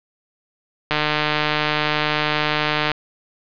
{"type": "click train", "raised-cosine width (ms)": 0.3, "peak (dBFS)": -3, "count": 304, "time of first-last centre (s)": [0.91, 2.917], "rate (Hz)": 151, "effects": ["resampled to 11025 Hz", "7-bit"]}